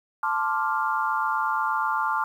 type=chord; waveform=sine; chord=D minor seventh; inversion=second; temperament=equal; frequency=880 / 1046.5 / 1174.7 / 1396.9 Hz; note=A5 / C6 / D6 / F6; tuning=0 / 0 / 0 / 0 cents; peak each=-27 / -29 / -28 / -28 dBFS; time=0.23-2.24 s; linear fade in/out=2 ms; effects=9-bit